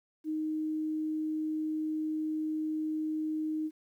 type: tone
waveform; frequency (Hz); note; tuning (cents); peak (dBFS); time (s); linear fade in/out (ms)
sine; 311.1; D#4; 0; -30; 0.24-3.71; 50
effects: 11-bit